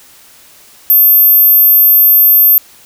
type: tone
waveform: sine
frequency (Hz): 13380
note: G#9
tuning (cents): +12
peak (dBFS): -3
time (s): 0.9-2.58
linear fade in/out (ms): 0
effects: white hiss -41 dBFS RMS until 2.85 s